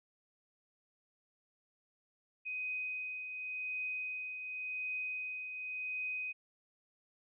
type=tone with tremolo; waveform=sine; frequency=2507 Hz; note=D#7; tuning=12 cents sharp; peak=-35 dBFS; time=2.45-6.33 s; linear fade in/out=20 ms; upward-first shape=triangle; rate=0.9 Hz; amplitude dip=50%; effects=none